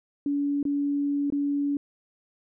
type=tone with dropouts; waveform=sine; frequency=285.2 Hz; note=C#4; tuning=49 cents sharp; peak=-23 dBFS; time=0.26-1.77 s; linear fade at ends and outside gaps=2 ms; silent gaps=0.629-0.652 / 1.302-1.323 s; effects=none